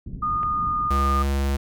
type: low-pass noise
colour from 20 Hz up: pink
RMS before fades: -34 dBFS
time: 0.06-0.89 s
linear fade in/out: 5 ms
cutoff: 260 Hz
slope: 24 dB/octave
type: tone with pitch glide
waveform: sine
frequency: 1225 to 1217.9 Hz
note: D#6 to D#6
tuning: -27 to -37 cents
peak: -21 dBFS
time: 0.22-1.23 s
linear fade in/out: 10 ms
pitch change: -10 cents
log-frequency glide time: 0.54-1.1 s
type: click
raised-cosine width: 0.5 ms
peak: -23 dBFS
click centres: 0.432 s
type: tone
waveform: square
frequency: 69.1 Hz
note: C#2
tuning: 5 cents flat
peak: -21 dBFS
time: 0.9-1.57 s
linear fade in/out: 10 ms
effects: none